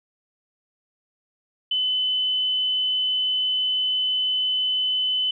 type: tone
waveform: sine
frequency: 3022 Hz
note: F#7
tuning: 36 cents sharp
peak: -20 dBFS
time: 1.71-5.31 s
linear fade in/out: 5 ms
effects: none